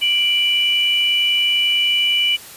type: tone pair together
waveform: sine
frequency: 2349 / 2960 Hz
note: D7 / F#7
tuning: 0 / 0 cents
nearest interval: major third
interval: 400 cents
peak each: -20 / -15 dBFS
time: 0.01-2.37 s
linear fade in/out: 20 ms
effects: white hiss -38 dBFS RMS until 2.56 s + resampled to 32000 Hz